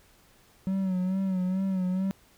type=tone with vibrato; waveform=triangle; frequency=187.6 Hz; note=F#3; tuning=24 cents sharp; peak=-23 dBFS; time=0.67-2.11 s; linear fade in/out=0 ms; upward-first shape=sine; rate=2.3 Hz; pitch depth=53 cents each way; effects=pink hiss -60 dBFS RMS until 2.37 s